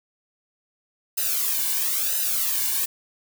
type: noise with flanger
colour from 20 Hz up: blue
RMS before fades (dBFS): -24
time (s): 1.17-2.86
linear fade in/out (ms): 10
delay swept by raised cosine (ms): 0.89 to 1.56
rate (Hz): 1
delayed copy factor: -0.9
effects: none